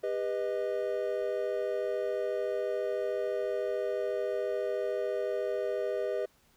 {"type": "chord", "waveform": "triangle", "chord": "G augmented", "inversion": "none", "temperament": "equal with one note detuned", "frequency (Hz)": [400, 493.9, 622.3], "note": ["G4", "B4", "D#5"], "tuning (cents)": [35, 0, 0], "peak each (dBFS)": -32, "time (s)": [0.03, 6.26], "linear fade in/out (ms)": 10, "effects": ["pink hiss -66 dBFS RMS until 6.56 s"]}